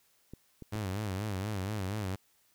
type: clicks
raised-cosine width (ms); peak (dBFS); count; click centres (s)
3; -31; 3; 0.336 / 0.623 / 0.756
type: tone with vibrato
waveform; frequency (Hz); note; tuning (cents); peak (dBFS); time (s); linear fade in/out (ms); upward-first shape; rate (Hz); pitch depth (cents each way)
sawtooth; 100.4; G2; +42; -29; 0.72-2.16; 10; sine; 4.2; 140
effects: white hiss -69 dBFS RMS until 2.54 s